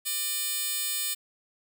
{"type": "tone with high-pass filter", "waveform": "10% pulse", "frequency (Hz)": 600, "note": "D5", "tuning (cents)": 37, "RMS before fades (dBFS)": -30, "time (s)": [0.05, 1.15], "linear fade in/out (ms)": 20, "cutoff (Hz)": 6500, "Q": 0.65, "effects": []}